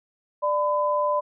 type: tone pair together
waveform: sine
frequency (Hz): 592.1 / 1008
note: D5 / B5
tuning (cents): +14 / +35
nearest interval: major sixth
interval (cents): 921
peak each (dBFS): -23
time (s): 0.42-1.21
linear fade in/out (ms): 20
effects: none